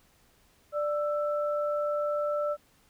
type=tone pair together; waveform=sine; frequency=590 / 1326.6 Hz; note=D5 / E6; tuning=+8 / +11 cents; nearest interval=octave + major second; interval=1403 cents; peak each=-27 / -34 dBFS; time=0.72-2.57 s; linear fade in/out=50 ms; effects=pink hiss -64 dBFS RMS until 2.89 s